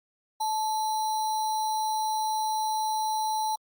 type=tone with sample-and-hold; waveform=sine; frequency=868 Hz; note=A5; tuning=24 cents flat; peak=-25 dBFS; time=0.4-3.56 s; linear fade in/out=10 ms; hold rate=4900 Hz; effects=Opus 48 kbps